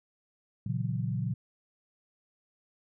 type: chord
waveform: sine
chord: F# dominant seventh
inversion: first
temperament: equal with one note detuned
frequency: 117.49 / 138.59 / 164.81 / 185 Hz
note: A#2 / C#3 / E3 / F#3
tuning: +14 / 0 / 0 / 0 cents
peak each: -32 / -34 / -37 / -36 dBFS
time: 0.66-1.34 s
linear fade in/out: 5 ms
effects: none